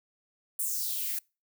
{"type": "noise with high-pass filter sweep", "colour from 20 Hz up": "violet", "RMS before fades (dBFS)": -32, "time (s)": [0.59, 1.19], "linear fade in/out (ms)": 5, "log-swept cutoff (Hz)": [9500, 1600], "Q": 3, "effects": ["noise-tail reverb RT60 0.3 s tail -26 dB re dry"]}